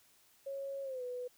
sine tone with pitch glide, 550 to 495.7 Hz, C#5 to B4, -14 to +6 cents, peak -38 dBFS, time 0.46-1.28 s, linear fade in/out 10 ms, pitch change -180 cents, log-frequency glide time 0.83-1.03 s, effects white hiss -67 dBFS RMS until 1.37 s

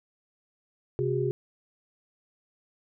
sine tone cluster, 132.4 / 364.9 / 405.7 Hz, C3 / F#4 / G#4, +21 / -24 / -41 cents, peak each -29 dBFS, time 0.99-1.31 s, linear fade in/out 0 ms, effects none

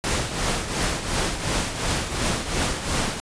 pink noise with tremolo, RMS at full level -22 dBFS, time 0.04-3.2 s, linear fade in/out 0 ms, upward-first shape triangle, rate 2.8 Hz, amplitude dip 65%, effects resampled to 22050 Hz

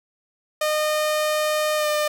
sawtooth tone with pitch glide, 611 to 602.2 Hz, D#5 to D5, -32 to +43 cents, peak -16 dBFS, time 0.61-2.08 s, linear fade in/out 5 ms, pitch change -25 cents, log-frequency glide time 1.76-1.87 s, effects none

